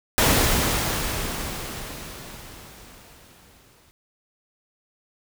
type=noise with exponential decay; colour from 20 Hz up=pink; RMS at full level=-17 dBFS; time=0.18-3.91 s; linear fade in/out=0 ms; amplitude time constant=810 ms; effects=none